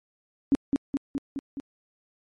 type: tone with echo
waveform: sine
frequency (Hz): 277.2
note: C#4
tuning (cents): 0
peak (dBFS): -16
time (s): 0.52-0.55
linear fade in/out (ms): 0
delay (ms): 210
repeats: 5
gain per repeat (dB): -3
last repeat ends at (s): 1.6
effects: MP3 48 kbps